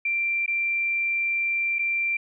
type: tone with dropouts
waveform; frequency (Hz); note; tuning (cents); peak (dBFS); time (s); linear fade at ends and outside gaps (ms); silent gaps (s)
sine; 2360; D7; +8; -22; 0.05-2.17; 5; 0.462-0.478 / 1.786-1.791
effects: none